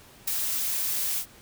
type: noise with ADSR envelope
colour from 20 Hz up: blue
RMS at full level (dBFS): -24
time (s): 0.27-1.26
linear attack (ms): 11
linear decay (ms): 5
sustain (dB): -4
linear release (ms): 81
effects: pink hiss -52 dBFS RMS until 1.41 s